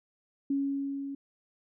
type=tone with level ramp; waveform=sine; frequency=277.3 Hz; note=C#4; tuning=1 cent sharp; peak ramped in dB=-25 to -35 dBFS; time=0.5-1.15 s; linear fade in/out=5 ms; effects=none